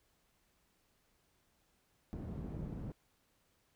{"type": "low-pass noise", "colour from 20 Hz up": "white", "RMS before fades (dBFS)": -43, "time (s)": [2.13, 2.92], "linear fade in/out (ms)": 0, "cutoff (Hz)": 210, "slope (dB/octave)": 12, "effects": ["pink hiss -75 dBFS RMS until 3.75 s"]}